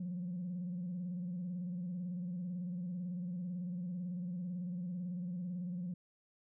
sine tone with vibrato, 178.1 Hz, F3, 34 cents sharp, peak -36 dBFS, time 0-5.94 s, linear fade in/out 5 ms, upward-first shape square, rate 18 Hz, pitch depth 56 cents each way, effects tanh soft clip ceiling -34 dBFS

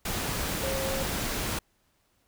sine tone in noise, 537 Hz, C5, 45 cents sharp, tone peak -31 dBFS, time 0.63-1.03 s, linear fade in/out 5 ms, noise pink, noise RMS -31 dBFS, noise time 0.05-1.59 s, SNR -3 dB, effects pink hiss -70 dBFS RMS until 2.27 s

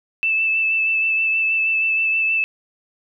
sine tone with vibrato, 2637 Hz, E7, in tune, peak -16 dBFS, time 0.23-2.44 s, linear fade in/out 0 ms, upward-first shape sine, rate 6.3 Hz, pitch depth 17 cents each way, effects none

